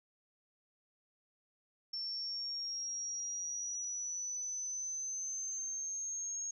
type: exponential sweep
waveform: sine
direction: up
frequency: 5410 to 6560 Hz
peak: -37 dBFS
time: 1.93-6.51 s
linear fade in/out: 5 ms
effects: none